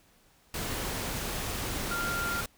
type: tone in noise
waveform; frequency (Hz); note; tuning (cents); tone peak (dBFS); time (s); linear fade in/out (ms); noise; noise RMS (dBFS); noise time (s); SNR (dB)
sine; 1392; F6; -6; -31; 1.91-2.41; 2; pink; -34; 0.54-2.46; 0
effects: pink hiss -63 dBFS RMS until 2.57 s